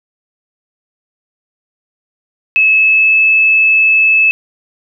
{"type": "tone with pitch glide", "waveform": "sine", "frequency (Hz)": [2593, 2608], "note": ["E7", "E7"], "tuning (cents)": [-29, -19], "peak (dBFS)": -6, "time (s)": [2.56, 4.31], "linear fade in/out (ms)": 0, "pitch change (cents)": 10, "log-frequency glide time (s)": [2.7, 3.19], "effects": []}